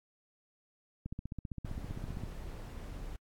click train, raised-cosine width 5 ms, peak -27 dBFS, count 19, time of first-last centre 1.06-2.236 s, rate 15.3 Hz
brown noise, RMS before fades -43 dBFS, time 1.65-3.16 s, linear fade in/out 2 ms
effects AAC 64 kbps

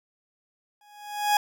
40% pulse tone with exponential growth, 830.6 Hz, G#5, in tune, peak -16 dBFS, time 0.81-1.37 s, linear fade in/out 2 ms, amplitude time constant 120 ms, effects none

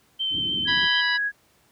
sine tone with vibrato, 3100 Hz, G7, 20 cents flat, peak -23 dBFS, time 0.19-1.02 s, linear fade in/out 20 ms, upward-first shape sine, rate 6.6 Hz, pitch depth 14 cents each way
white low-pass noise, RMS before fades -36 dBFS, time 0.3-0.89 s, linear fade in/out 50 ms, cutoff 350 Hz, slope 48 dB/octave
sine tone, 1661.2 Hz, G#6, in tune, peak -22 dBFS, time 0.65-1.32 s, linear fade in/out 50 ms
harmonic tone, 984 Hz, B5, 7 cents flat, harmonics 1 / 2 / 3 / 4 / 5, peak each -32 / -29 / -30 / -29 / -32 dBFS, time 0.67-1.18 s, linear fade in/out 20 ms
effects pink hiss -61 dBFS RMS until 1.71 s + high-pass 80 Hz 12 dB/octave

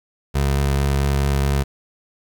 25% pulse tone with vibrato, 69.5 Hz, C#2, 5 cents sharp, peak -13 dBFS, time 0.34-1.64 s, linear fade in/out 20 ms, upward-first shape triangle, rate 4.5 Hz, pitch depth 15 cents each way, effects 8-bit

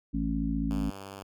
harmonic tone, 55 Hz, A1, in tune, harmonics 1 / 3 / 4 / 5, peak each -32 / -34 / -33 / -31 dBFS, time 0.13-0.91 s, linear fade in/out 20 ms
5% pulse tone, 98 Hz, G2, in tune, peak -30 dBFS, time 0.7-1.23 s, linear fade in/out 10 ms
effects none

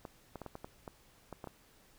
clicks, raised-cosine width 1 ms, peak -29 dBFS, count 10, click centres 0.052 / 0.357 / 0.417 / 0.463 / 0.554 / 0.645 / 0.878 / 1.327 / 1.442 / 1.473 s, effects pink hiss -64 dBFS RMS until 1.98 s

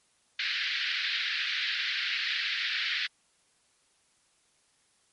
pink band-pass noise, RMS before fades -31 dBFS, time 0.39-3.07 s, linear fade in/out 5 ms, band 1600 to 4500 Hz, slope 48 dB/octave, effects white hiss -68 dBFS RMS until 5.12 s + MP3 48 kbps

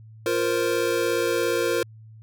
square chord, F suspended fourth, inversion none, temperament equal, 349.2 / 466.2 / 523.3 Hz, F4 / Bb4 / C5, 0 / 0 / 0 cents, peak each -27 / -25 / -28 dBFS, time 0.26-1.83 s, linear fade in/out 2 ms, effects added 110 Hz sine -43 dBFS peak until 2.22 s

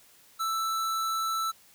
square tone, 1322 Hz, E6, 5 cents sharp, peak -28 dBFS, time 0.39-1.52 s, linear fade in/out 20 ms, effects white hiss -58 dBFS RMS until 1.74 s

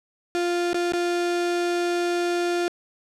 35% pulse tone with dropouts, 349.2 Hz, F4, in tune, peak -20 dBFS, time 0.35-2.68 s, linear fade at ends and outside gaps 0 ms, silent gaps 0.731-0.744 / 0.921-0.935 s, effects low-pass 8000 Hz 12 dB/octave

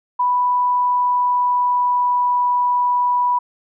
sine tone with pitch glide, 987.8 to 982.1 Hz, B5 to B5, 0 to -10 cents, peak -14 dBFS, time 0.19-3.39 s, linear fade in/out 10 ms, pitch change -10 cents, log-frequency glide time 0.61-2.47 s, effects none

